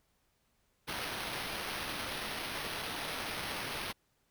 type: noise with sample-and-hold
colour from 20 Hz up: white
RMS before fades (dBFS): -39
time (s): 0.87-3.93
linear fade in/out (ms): 20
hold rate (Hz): 7350
effects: pink hiss -75 dBFS RMS until 4.3 s